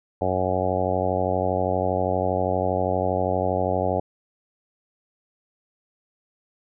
harmonic tone, 92.5 Hz, F#2, in tune, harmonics 1 / 2 / 3 / 4 / 5 / 6 / 7 / 8 / 9, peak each -29 / -32 / -32 / -32 / -29 / -27 / -28 / -28 / -32 dBFS, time 0.21-4 s, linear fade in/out 5 ms, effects none

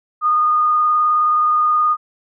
sine tone with vibrato, 1227 Hz, D#6, 25 cents flat, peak -12 dBFS, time 0.21-1.97 s, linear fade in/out 50 ms, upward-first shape sine, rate 19 Hz, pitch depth 13 cents each way, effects none

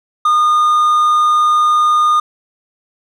triangle tone, 1221 Hz, D#6, 33 cents flat, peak -7 dBFS, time 0.25-2.2 s, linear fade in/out 5 ms, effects none

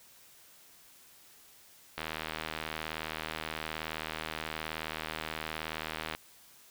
click train, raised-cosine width 0.3 ms, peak -19 dBFS, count 330, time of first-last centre 1.98-6.15 s, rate 78.9 Hz, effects white hiss -58 dBFS RMS until 6.7 s

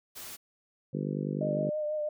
white noise, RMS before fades -43 dBFS, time 0.15-0.37 s, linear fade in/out 20 ms
harmonic tone, 50 Hz, G1, 35 cents sharp, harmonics 3 / 4 / 5 / 6 / 7 / 8 / 9 / 10, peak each -34 / -36 / -38 / -40 / -41 / -42 / -43 / -44 dBFS, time 0.93-1.7 s, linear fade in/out 10 ms
sine tone with vibrato, 606 Hz, D#5, 46 cents flat, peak -29 dBFS, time 1.41-2.09 s, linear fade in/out 5 ms, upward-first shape triangle, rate 6.1 Hz, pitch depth 32 cents each way
effects none

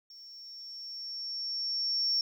sine tone with level ramp, 5470 Hz, F8, 37 cents flat, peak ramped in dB -48 to -24 dBFS, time 0.1-2.21 s, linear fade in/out 2 ms, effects tanh soft clip ceiling -20 dBFS + 11-bit

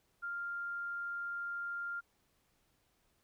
sine tone, 1396.9 Hz, F6, in tune, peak -37 dBFS, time 0.22-2.01 s, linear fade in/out 20 ms, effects pink hiss -75 dBFS RMS until 3.23 s

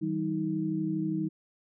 sine tone cluster, 159.2 / 191.6 / 316.4 Hz, D#3 / G3 / D#4, +40 / -39 / +29 cents, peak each -34 / -33 / -30 dBFS, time 0.01-1.29 s, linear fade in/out 20 ms, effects none

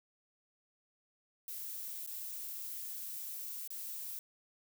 violet noise with dropouts, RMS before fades -43 dBFS, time 1.48-4.19 s, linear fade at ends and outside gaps 1 ms, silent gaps 2.063-2.074 / 3.676-3.704 s, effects none

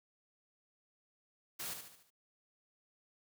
white noise with echo, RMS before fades -42 dBFS, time 1.59-1.74 s, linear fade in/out 10 ms, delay 73 ms, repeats 5, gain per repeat -6 dB, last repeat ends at 2.105 s, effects none

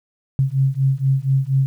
sine beating tone pair, 132.8 / 137 Hz, C3 / C#3, +26 / -20 cents, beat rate 4.2 Hz, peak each -18 / -18 dBFS, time 0.39-1.66 s, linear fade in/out 0 ms, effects 9-bit

